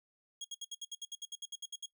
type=tone bursts; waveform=25% pulse; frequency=3290 Hz; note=G#7; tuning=17 cents flat; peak=-36 dBFS; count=15; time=0.41-1.859 s; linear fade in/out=5 ms; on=35 ms; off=66 ms; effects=noise-tail reverb RT60 0.1 s tail -17 dB re dry